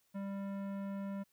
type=tone with tanh clipping; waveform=sine; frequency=197.4 Hz; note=G3; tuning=12 cents sharp; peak=-40 dBFS; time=0.14-1.24 s; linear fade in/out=20 ms; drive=16 dB; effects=white hiss -75 dBFS RMS until 1.32 s

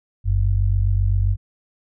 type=tone pair together; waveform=sine; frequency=47.69 / 95.3 Hz; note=G1 / G2; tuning=-47 / -48 cents; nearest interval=octave; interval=1199 cents; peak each=-18 dBFS; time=0.24-1.37 s; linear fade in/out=50 ms; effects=none

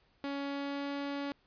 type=tone with pitch glide; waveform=sawtooth; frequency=280.1 to 282.4 Hz; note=C#4 to C#4; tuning=+18 to +32 cents; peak=-31 dBFS; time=0.24-1.32 s; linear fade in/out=0 ms; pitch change=+14 cents; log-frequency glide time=0.39-0.91 s; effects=pink hiss -70 dBFS RMS until 1.46 s + resampled to 11025 Hz

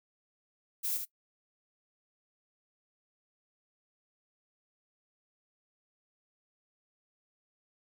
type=noise with echo; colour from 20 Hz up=violet; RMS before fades=-33 dBFS; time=0.83-0.98 s; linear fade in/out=20 ms; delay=75 ms; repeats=1; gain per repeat=-5 dB; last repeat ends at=1.055 s; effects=noise-tail reverb RT60 0.1 s tail -20 dB re dry

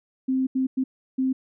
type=tone bursts at uneven times; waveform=sine; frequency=261.6 Hz; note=C4; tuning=in tune; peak=-20 dBFS; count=4; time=0.28-0.47 / 0.55-0.67 / 0.77-0.84 / 1.18-1.33 s; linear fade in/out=10 ms; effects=none

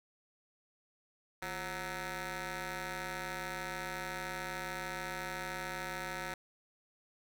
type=ring-modulated tone; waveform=10% pulse; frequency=192.8 Hz; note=G3; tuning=28 cents flat; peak=-27 dBFS; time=1.42-6.34 s; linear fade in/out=2 ms; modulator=1120 Hz; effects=none

